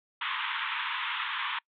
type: band-pass noise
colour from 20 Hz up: pink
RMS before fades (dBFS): -33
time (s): 0.21-1.59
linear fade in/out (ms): 5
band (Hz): 910 to 3600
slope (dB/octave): 96
effects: noise-tail reverb RT60 0.1 s tail -26 dB re dry